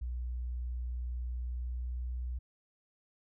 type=tone with pitch glide; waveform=sine; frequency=61 to 61.64 Hz; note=B1 to B1; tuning=-21 to -3 cents; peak=-34 dBFS; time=0.01-2.39 s; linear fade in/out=10 ms; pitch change=+18 cents; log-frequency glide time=1.4-2.17 s; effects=none